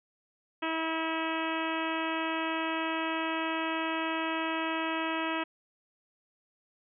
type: harmonic tone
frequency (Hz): 323.2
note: E4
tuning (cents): -34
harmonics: 1 / 2 / 3 / 4 / 5 / 6 / 7 / 8 / 9 / 10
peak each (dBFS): -34 / -38 / -36 / -38 / -40 / -41 / -44 / -39 / -44 / -45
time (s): 0.62-5.44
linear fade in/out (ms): 10
effects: none